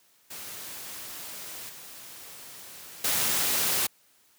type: noise with level steps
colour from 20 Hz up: white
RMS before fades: -40 / -45 / -26 dBFS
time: 0.3-3.87 s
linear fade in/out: 10 ms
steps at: 1.69 / 3.04 s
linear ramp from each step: 5 ms
effects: white hiss -63 dBFS RMS until 4.38 s + high-pass 80 Hz 12 dB/octave